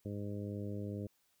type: harmonic tone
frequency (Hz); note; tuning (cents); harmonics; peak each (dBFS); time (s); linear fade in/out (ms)
102.2; G#2; -27; 1 / 2 / 3 / 4 / 5 / 6; -41 / -43 / -46 / -48 / -49 / -55; 0.05-1.07; 5
effects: white hiss -75 dBFS RMS until 1.4 s